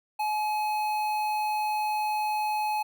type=tone with notch filter; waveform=square; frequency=850 Hz; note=G#5; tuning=40 cents sharp; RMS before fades=-28 dBFS; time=0.19-2.83 s; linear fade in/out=10 ms; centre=6900 Hz; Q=0.73; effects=none